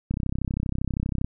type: click train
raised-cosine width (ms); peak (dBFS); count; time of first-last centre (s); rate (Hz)
5; -14; 38; 0.11-1.245; 32.6
effects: none